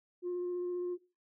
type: tone with vibrato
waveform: sine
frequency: 355.9 Hz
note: F4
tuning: 33 cents sharp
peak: -31 dBFS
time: 0.22-0.98 s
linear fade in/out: 50 ms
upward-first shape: sine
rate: 15 Hz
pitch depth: 11 cents each way
effects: noise-tail reverb RT60 0.3 s tail -17 dB re dry + tanh soft clip ceiling -31 dBFS